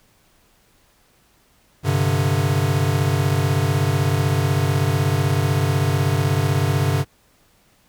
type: chord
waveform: square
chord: G suspended fourth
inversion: none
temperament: equal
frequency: 98 / 130.81 / 146.83 Hz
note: G2 / C3 / D3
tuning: 0 / 0 / 0 cents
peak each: -22 dBFS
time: 1.83-7.05 s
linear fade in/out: 50 ms
effects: pink hiss -58 dBFS RMS until 7.88 s